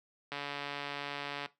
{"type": "click train", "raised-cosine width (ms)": 0.3, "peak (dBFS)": -22, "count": 164, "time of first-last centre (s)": [0.32, 1.46], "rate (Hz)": 143, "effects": ["noise-tail reverb RT60 0.2 s tail -17 dB re dry", "high-pass 150 Hz 12 dB/octave"]}